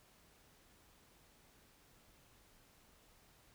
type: silence
effects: pink hiss -67 dBFS RMS until 3.54 s